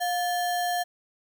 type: tone with sample-and-hold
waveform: sine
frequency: 710 Hz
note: F5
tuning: 28 cents sharp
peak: -24 dBFS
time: 0-0.84 s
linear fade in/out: 20 ms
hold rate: 2450 Hz
effects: none